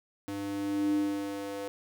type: tone with high-pass filter sweep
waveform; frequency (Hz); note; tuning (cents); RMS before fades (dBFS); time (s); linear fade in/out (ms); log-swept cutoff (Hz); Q
square; 100; G2; +35; -32; 0.28-1.68; 0; 220 to 430; 7.5
effects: none